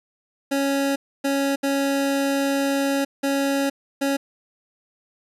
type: tone bursts at uneven times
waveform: 25% pulse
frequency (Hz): 276.8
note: C#4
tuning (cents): -2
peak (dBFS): -16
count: 5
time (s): 0.51-0.96 / 1.24-1.56 / 1.63-3.05 / 3.23-3.7 / 4.01-4.17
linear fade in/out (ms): 10
effects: resampled to 32000 Hz